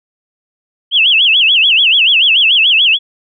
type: tone with vibrato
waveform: sine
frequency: 2960 Hz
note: F#7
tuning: in tune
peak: -6 dBFS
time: 0.91-2.99 s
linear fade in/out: 50 ms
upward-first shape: sine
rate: 6.9 Hz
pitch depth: 240 cents each way
effects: none